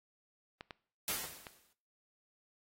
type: clicks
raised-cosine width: 0.3 ms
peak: -28 dBFS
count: 4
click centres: 0.609 / 0.708 / 1.242 / 1.468 s
type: noise with exponential decay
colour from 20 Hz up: white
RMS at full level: -34 dBFS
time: 1.08-1.73 s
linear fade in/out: 1 ms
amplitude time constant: 140 ms
effects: noise-tail reverb RT60 0.5 s tail -21 dB re dry + AAC 48 kbps